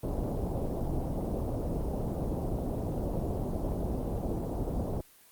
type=low-pass noise; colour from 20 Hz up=pink; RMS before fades=-32 dBFS; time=0.03-5.01 s; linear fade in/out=5 ms; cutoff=720 Hz; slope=24 dB/octave; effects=white hiss -58 dBFS RMS until 5.31 s + Opus 24 kbps